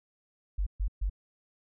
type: tone bursts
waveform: sine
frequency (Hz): 48.16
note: G1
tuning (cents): -30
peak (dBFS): -26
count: 3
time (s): 0.58-1.098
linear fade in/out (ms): 10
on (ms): 86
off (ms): 130
effects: none